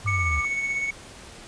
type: linear sweep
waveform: sine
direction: down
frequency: 104.9 to 69.3 Hz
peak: -24 dBFS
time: 0.04-0.41 s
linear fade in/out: 20 ms
type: tone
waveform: sine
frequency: 1190 Hz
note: D6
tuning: 22 cents sharp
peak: -29 dBFS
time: 0.06-0.45 s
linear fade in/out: 2 ms
type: tone with tremolo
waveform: triangle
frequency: 2217 Hz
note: C#7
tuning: in tune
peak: -21 dBFS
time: 0.07-0.91 s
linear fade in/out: 10 ms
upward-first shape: sine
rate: 16 Hz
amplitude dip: 40%
effects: pink hiss -44 dBFS RMS until 1.47 s + resampled to 22050 Hz